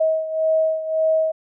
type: beating tone pair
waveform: sine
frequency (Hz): 636 / 637.8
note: D#5 / D#5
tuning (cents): +38 / +43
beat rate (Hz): 1.8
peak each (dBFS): -18 / -23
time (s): 0-1.32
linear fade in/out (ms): 10
effects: none